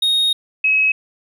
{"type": "tone pair in turn", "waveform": ["triangle", "sine"], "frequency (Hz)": [3729, 2560], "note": ["A#7", "D#7"], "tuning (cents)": [0, 49], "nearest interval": "perfect fifth", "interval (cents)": 651, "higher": "first", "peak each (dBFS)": -12, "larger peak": "neither", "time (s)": [[0.02, 0.33], [0.64, 0.92]], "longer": "first", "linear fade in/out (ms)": 5, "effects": []}